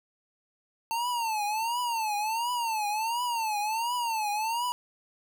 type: tone with vibrato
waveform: square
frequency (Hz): 900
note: A5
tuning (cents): +39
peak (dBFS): -28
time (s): 0.91-4.72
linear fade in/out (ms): 0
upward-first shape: triangle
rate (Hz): 1.4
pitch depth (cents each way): 170
effects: none